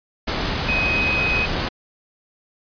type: tone in noise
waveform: sine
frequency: 2522 Hz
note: D#7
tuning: 23 cents sharp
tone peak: -19 dBFS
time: 0.68-1.46 s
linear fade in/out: 10 ms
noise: pink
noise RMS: -23 dBFS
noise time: 0.27-1.69 s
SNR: +1 dB
effects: resampled to 11025 Hz